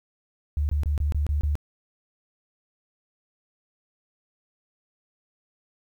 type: tone bursts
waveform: sine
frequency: 73.42 Hz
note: D2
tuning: in tune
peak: -21 dBFS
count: 7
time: 0.57-1.554 s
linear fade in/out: 0 ms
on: 120 ms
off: 24 ms
effects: 10-bit